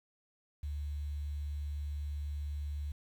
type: tone with quantisation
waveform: sine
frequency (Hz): 73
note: D2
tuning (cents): -10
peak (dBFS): -35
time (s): 0.63-2.92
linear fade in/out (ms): 5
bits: 10
effects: none